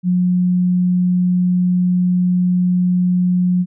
sine tone, 180 Hz, F#3, 47 cents flat, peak -12 dBFS, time 0.03-3.66 s, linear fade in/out 50 ms, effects none

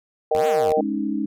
harmonic tone, 155 Hz, D#3, 6 cents flat, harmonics 3 / 4 / 5, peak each -19 / -22 / -23 dBFS, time 0.31-0.81 s, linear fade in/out 5 ms
5% pulse exponential two-way sweep, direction up then down, 73.42 to 280 to 73.42 Hz, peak -18 dBFS, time 0.35-0.72 s, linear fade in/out 0 ms, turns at 0.47 s
sine chord, Ab suspended fourth, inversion none, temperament equal with one note detuned, 209.8 / 277.2 / 311.1 Hz, Ab3 / Db4 / Eb4, +18 / 0 / 0 cents, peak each -26 dBFS, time 0.77-1.26 s, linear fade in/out 5 ms
effects none

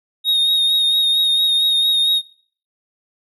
triangle tone with vibrato, 3729 Hz, A#7, in tune, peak -12 dBFS, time 0.24-2.22 s, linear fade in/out 50 ms, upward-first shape sine, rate 4.4 Hz, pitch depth 26 cents each way, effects noise-tail reverb RT60 0.5 s tail -23 dB re dry

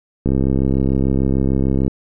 click train, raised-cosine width 3 ms, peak -5 dBFS, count 109, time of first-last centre 0.26-1.879 s, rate 66.7 Hz, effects none

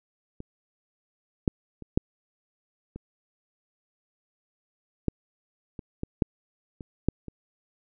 clicks, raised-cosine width 3 ms, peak -25 / -8 / -28 / -7 / -25 / -10 / -24 / -17 / -7 / -26 / -8 / -25 dBFS, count 12, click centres 0.404 / 1.478 / 1.823 / 1.975 / 2.96 / 5.083 / 5.792 / 6.034 / 6.222 / 6.808 / 7.086 / 7.283 s, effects none

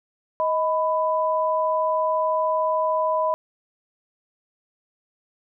sine tone pair together, 629.6 / 996 Hz, D#5 / B5, +20 / +14 cents, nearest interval minor sixth, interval 794 cents, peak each -22 dBFS, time 0.4-3.34 s, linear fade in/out 0 ms, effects none

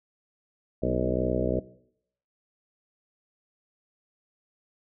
harmonic tone with a mistuned harmonic, 62.6 Hz, B1, 24 cents sharp, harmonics 1 / 2 / 3 / 4 / 5 / 6 / 7 / 8 / 9 / 10, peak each -33 / -33 / -33 / -33 / -33 / -33 / -33 / -33 / -33 / -33 dBFS, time 0.82-1.6 s, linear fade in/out 10 ms, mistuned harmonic 4, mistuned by -41 cents, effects noise-tail reverb RT60 0.7 s tail -19 dB re dry

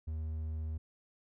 triangle tone, 78.7 Hz, D#2, 20 cents sharp, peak -33 dBFS, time 0.07-0.78 s, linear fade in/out 10 ms, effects none

